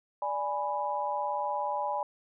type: chord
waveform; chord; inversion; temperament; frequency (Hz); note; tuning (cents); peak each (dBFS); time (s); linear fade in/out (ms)
sine; G# diminished; second; equal; 587.3 / 830.6 / 987.8; D5 / G#5 / B5; 0 / 0 / 0; -35 / -32 / -33; 0.22-2.03; 2
effects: none